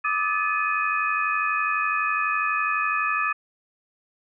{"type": "tone cluster", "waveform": "sine", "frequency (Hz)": [1181, 1273, 1732, 2503], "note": ["D6", "D#6", "A6", "D#7"], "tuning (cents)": [9, 39, -28, 10], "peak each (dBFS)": -27, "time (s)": [0.04, 3.33], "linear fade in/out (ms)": 10, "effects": []}